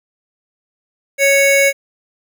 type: tone pair together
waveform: square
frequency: 554.2 / 2217 Hz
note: C#5 / C#7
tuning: -1 / 0 cents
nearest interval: 2 octaves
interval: 2401 cents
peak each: -13 dBFS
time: 1.18-1.73 s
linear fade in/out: 50 ms
effects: 8-bit